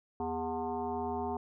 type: tone with frequency modulation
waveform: sine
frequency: 570 Hz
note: C#5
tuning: 48 cents sharp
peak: -32 dBFS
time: 0.2-1.37 s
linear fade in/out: 2 ms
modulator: 163 Hz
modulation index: 2.4
effects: none